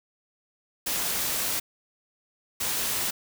white noise bursts at uneven times, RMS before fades -28 dBFS, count 2, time 0.86-1.6 / 2.6-3.11 s, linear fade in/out 10 ms, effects none

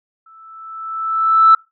sine tone with exponential growth, 1318.5 Hz, E6, in tune, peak -3 dBFS, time 0.26-1.55 s, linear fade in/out 5 ms, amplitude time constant 280 ms, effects noise-tail reverb RT60 0.2 s tail -23 dB re dry + tanh soft clip ceiling 0 dBFS

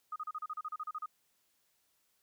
sine tone bursts, 1244.5 Hz, D#6, in tune, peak -36 dBFS, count 13, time 0.12-1.06 s, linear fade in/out 5 ms, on 40 ms, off 35 ms, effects white hiss -75 dBFS RMS until 2.22 s

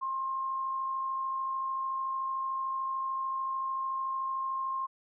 sine tone with amplitude modulation, 1063 Hz, C6, 27 cents sharp, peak -29 dBFS, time 0.01-4.87 s, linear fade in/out 20 ms, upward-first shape sine, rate 53.5 Hz, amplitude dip 30%, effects none

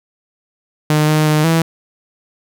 sawtooth tone with pitch steps, 152.2 / 154.1 / 152.8 / 163.8 Hz, D#3 / D#3 / D#3 / E3, -38 / -16 / -31 / -11 cents, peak -7 dBFS, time 0.9-1.62 s, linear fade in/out 2 ms, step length 180 ms, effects none

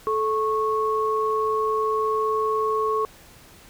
sine tone pair together, 435.3 / 1099.9 Hz, A4 / C#6, -19 / -14 cents, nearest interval octave + major third, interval 1605 cents, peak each -23 dBFS, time 0.07-3.05 s, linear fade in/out 0 ms, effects pink hiss -49 dBFS RMS until 3.69 s

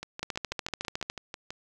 two click trains, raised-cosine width 0.2 ms, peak -20 / -14 dBFS, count 10 / 13, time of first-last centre 0.03-1.505 / 0.23-1.1 s, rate 6.1 / 13.8 Hz, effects none

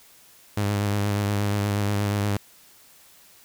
sawtooth tone with vibrato, 102.2 Hz, G#2, 27 cents flat, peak -18 dBFS, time 0.57-2.37 s, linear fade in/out 5 ms, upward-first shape sine, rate 8.4 Hz, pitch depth 29 cents each way, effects white hiss -53 dBFS RMS until 3.44 s

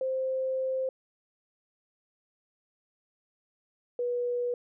sine tone pair in turn, 523.3 / 486.8 Hz, C5 / B4, 0 / -25 cents, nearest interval minor second, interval 125 cents, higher first, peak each -27 dBFS, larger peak neither, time 0.01-0.89 / 3.99-4.54 s, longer first, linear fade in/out 2 ms, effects none

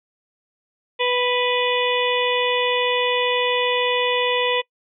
harmonic tone, 493.9 Hz, B4, in tune, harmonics 1 / 2 / 4 / 5 / 6 / 7, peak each -21 / -25 / -27 / -26 / -27 / -27 dBFS, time 0.99-4.62 s, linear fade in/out 20 ms, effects noise-tail reverb RT60 0.1 s tail -24 dB re dry

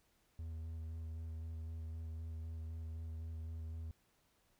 triangle tone with vibrato, 80.8 Hz, E2, 34 cents flat, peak -40 dBFS, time 0.39-3.91 s, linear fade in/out 0 ms, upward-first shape square, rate 3.9 Hz, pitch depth 13 cents each way, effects pink hiss -75 dBFS RMS until 4.59 s

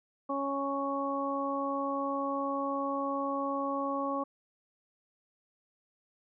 harmonic tone, 277.2 Hz, C#4, in tune, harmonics 1 / 2 / 3 / 4, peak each -35 / -35 / -39 / -34 dBFS, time 0.29-4.24 s, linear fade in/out 10 ms, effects none

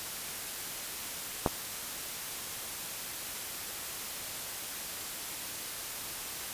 clicks, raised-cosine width 1 ms, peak -10 / -22 dBFS, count 2, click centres 1.462 / 1.474 s, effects white hiss -39 dBFS RMS until 6.53 s + resampled to 32000 Hz

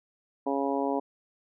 harmonic tone, 138.59 Hz, C#3, in tune, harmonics 2 / 3 / 4 / 5 / 6 / 7, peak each -30 / -32 / -33 / -34 / -35 / -35 dBFS, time 0.46-1 s, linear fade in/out 10 ms, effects none

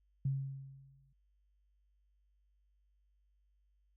sine tone with exponential decay, 136 Hz, C#3, 33 cents flat, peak -29 dBFS, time 0.25-1.13 s, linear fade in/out 5 ms, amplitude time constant 190 ms, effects added 50 Hz sine -70 dBFS peak until 3.96 s

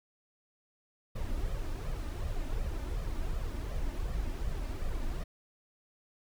brown noise with flanger, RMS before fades -34 dBFS, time 1.15-5.24 s, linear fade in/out 10 ms, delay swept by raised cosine 1.6 to 3.4 ms, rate 2.7 Hz, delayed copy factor +0.6, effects none

